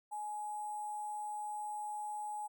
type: tone with sample-and-hold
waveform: sine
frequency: 841 Hz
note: G#5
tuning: 22 cents sharp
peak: -38 dBFS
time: 0.11-2.48 s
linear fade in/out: 20 ms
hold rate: 8820 Hz
effects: none